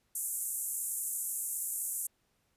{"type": "band-pass noise", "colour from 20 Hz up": "white", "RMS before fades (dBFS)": -36, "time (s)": [0.15, 2.07], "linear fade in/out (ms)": 5, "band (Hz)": [7400, 13000], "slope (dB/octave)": 48, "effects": ["pink hiss -75 dBFS RMS until 2.56 s", "resampled to 32000 Hz"]}